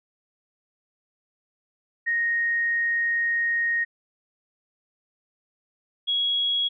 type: tone pair in turn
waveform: sine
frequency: 1864.7 / 3323 Hz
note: A#6 / G#7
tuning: 0 / 0 cents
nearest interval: minor seventh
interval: 1000 cents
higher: second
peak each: -21 dBFS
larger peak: neither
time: 2.06-3.85 / 6.07-6.69 s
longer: first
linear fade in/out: 20 ms
effects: none

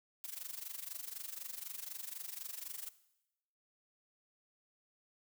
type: noise with amplitude modulation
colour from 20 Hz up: blue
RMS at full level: -42 dBFS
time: 0.24-2.89 s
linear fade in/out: 0 ms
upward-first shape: sine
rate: 24 Hz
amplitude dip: 85%
effects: noise-tail reverb RT60 0.9 s tail -17 dB re dry

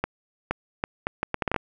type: accelerating click train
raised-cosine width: 0.5 ms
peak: -9 dBFS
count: 11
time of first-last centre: 0.04-1.562 s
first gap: 470 ms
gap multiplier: 0.7
effects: none

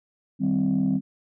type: chord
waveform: sine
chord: C minor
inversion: first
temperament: equal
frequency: 155.56 / 196 / 261.6 Hz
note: Eb3 / G3 / C4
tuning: 0 / 0 / 0 cents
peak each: -27 / -22 / -22 dBFS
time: 0.39-1.01 s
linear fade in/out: 50 ms
effects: tanh soft clip ceiling -15 dBFS

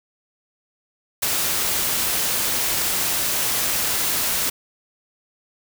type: noise with ADSR envelope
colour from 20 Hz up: white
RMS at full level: -19 dBFS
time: 1.22-4.5 s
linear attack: 13 ms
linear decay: 5 ms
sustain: -3 dB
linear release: 8 ms
effects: none

